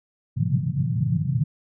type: band-pass noise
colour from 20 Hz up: white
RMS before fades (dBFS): -23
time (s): 0.36-1.44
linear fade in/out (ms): 10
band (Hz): 110 to 160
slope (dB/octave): 48
effects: none